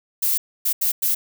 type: noise bursts at uneven times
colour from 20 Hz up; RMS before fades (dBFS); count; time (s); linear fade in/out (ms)
violet; -20; 4; 0.22-0.38 / 0.65-0.73 / 0.81-0.92 / 1.02-1.15; 10
effects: none